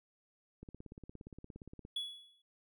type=click train; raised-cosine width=3 ms; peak=-36 dBFS; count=22; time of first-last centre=0.63-1.851 s; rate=17.2 Hz
type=tone with exponential decay; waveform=triangle; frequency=3386 Hz; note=G#7; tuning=33 cents sharp; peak=-32 dBFS; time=1.96-2.42 s; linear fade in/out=5 ms; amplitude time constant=100 ms
effects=none